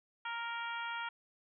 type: harmonic tone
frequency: 466.2 Hz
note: A#4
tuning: in tune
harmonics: 2 / 3 / 4 / 5 / 6 / 7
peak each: -41 / -41 / -47 / -47 / -50 / -49 dBFS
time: 0.25-1.09 s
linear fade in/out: 5 ms
effects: none